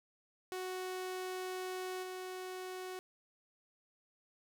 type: tone with level steps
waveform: sawtooth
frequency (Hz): 370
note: F#4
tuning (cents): 0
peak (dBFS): -35 / -38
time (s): 0.52-2.99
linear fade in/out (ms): 0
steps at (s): 2.02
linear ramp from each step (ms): 20
effects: none